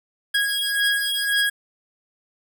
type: beating tone pair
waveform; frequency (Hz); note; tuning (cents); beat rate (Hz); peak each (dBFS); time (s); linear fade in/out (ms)
25% pulse; 1647 / 1648.9; G#6 / G#6; -15 / -13; 1.9; -19; 0.34-1.5; 10
effects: none